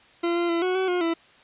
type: tone with pitch steps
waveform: 40% pulse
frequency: 342.1 / 344.8 / 337.4 / 367.7 / 377.1 / 357.8 / 332.4 Hz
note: F4 / F4 / E4 / F#4 / F#4 / F4 / E4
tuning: -36 / -22 / +40 / -11 / +33 / +42 / +15 cents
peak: -21 dBFS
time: 0.23-1.14 s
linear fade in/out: 10 ms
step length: 130 ms
effects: white hiss -54 dBFS RMS until 1.43 s + resampled to 8000 Hz